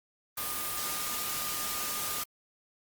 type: tone in noise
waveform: sine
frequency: 1215 Hz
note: D#6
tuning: 42 cents flat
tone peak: -41 dBFS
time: 0.37-2.24 s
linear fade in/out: 10 ms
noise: white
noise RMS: -34 dBFS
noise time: 0.37-2.24 s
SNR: -10 dB
effects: Opus 32 kbps